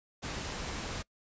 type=noise; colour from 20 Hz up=pink; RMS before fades=-38 dBFS; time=0.22-1.03 s; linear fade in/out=20 ms; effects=noise-tail reverb RT60 0.1 s tail -24 dB re dry + resampled to 16000 Hz